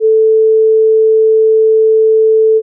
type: tone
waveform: sine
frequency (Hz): 440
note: A4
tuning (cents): 0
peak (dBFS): -5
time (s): 0-2.62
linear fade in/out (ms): 50
effects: none